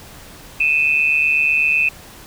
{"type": "tone pair together", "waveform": "sine", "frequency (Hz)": [2489, 2637], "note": ["D#7", "E7"], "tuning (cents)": [0, 0], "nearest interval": "minor second", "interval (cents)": 100, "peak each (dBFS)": -16, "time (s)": [0.6, 1.89], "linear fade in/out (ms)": 5, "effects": ["pink hiss -40 dBFS RMS until 2.26 s"]}